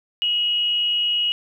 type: tone with frequency modulation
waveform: sine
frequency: 2900 Hz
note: F#7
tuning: 35 cents flat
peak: -18 dBFS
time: 0.22-1.32 s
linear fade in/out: 0 ms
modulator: 291 Hz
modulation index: 0.21
effects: 9-bit